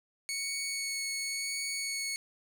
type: tone with vibrato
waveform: 15% pulse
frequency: 2217 Hz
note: C#7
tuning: in tune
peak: -26 dBFS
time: 0.29-2.16 s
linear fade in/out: 0 ms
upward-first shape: sine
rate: 0.93 Hz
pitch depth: 11 cents each way
effects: none